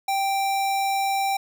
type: tone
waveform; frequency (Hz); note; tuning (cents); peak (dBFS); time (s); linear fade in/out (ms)
square; 784; G5; 0; -22; 0.08-1.37; 5
effects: none